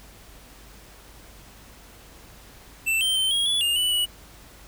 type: tone with pitch steps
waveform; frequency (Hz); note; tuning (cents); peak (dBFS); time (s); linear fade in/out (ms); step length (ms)
square; 2666 / 3128 / 3099 / 3285 / 3418 / 2825 / 2970 / 2936; E7 / G7 / G7 / G#7 / G#7 / F7 / F#7 / F#7; +19 / -4 / -21 / -20 / +49 / +19 / +6 / -14; -21; 2.86-4.06; 20; 150
effects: added 50 Hz sine -51 dBFS peak until 4.67 s + pink hiss -49 dBFS RMS until 4.67 s